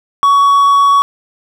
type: tone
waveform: triangle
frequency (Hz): 1123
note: C#6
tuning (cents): +22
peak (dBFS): -4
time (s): 0.23-1.02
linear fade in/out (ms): 0
effects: none